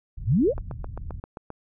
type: low-pass noise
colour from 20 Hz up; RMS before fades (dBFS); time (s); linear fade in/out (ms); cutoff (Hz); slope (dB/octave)
pink; -35; 0.17-1.2; 5; 140; 24
type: exponential sweep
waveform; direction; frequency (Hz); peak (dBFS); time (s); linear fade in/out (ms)
sine; up; 85.5 to 650; -17; 0.25-0.54; 50
type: click train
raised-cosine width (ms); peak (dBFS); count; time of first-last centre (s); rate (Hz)
1; -22; 8; 0.58-1.503; 7.58
effects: none